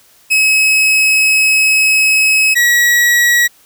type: tone pair in turn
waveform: 40% pulse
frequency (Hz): 2563 / 1920.1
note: E7 / B6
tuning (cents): -49 / -49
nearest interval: perfect fourth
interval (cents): 500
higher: first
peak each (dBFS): -7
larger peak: neither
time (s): 0.3-2.55 / 2.55-3.48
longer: first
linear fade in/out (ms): 20
effects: white hiss -48 dBFS RMS until 3.65 s